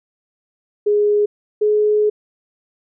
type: tone pair in turn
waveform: sine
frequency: 415.3 / 422.1 Hz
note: G#4 / G#4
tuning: 0 / +28 cents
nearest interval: unison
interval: 28 cents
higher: second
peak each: -12 dBFS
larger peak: neither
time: 0.86-1.26 / 1.61-2.1 s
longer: second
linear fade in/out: 10 ms
effects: none